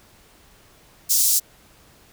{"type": "high-pass noise", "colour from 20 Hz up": "pink", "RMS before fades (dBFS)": -18, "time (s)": [1.09, 1.4], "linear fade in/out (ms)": 20, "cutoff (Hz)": 5400, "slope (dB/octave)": 24, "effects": ["pink hiss -53 dBFS RMS until 2.12 s"]}